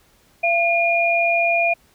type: tone pair together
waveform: sine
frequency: 681 / 2427 Hz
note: F5 / D#7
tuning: -44 / -44 cents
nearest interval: octave + minor seventh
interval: 2200 cents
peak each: -18 dBFS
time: 0.43-1.74 s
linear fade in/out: 10 ms
effects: pink hiss -57 dBFS RMS until 1.94 s